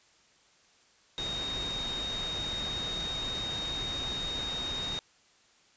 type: tone in noise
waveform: sine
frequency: 3722 Hz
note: A#7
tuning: 3 cents flat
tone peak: -33 dBFS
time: 1.18-4.99 s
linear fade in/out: 0 ms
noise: pink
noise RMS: -39 dBFS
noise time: 1.18-4.99 s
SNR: +3 dB
effects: white hiss -63 dBFS RMS until 5.76 s + resampled to 16000 Hz